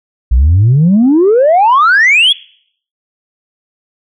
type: exponential sweep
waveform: sine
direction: up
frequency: 55.7 to 3455 Hz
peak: -3 dBFS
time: 0.31-2.33 s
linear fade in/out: 10 ms
effects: noise-tail reverb RT60 0.6 s tail -22 dB re dry + tanh soft clip ceiling -2 dBFS